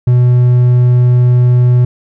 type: tone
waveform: triangle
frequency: 123.47 Hz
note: B2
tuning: in tune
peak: -3 dBFS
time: 0.07-1.85 s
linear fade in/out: 5 ms
effects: none